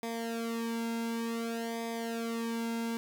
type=tone with flanger; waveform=sawtooth; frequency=230 Hz; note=A#3; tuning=23 cents flat; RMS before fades=-35 dBFS; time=0.03-2.97 s; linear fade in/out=0 ms; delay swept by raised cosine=0.7 to 1.68 ms; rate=0.55 Hz; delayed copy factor=-0.85; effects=none